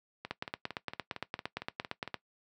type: two click trains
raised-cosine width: 0.3 ms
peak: -18 / -23 dBFS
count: 17 / 9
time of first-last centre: 0.31-2.143 / 0.25-2.076 s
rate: 8.73 / 4.38 Hz
effects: noise-tail reverb RT60 0.1 s tail -18 dB re dry + high-pass 100 Hz 12 dB/octave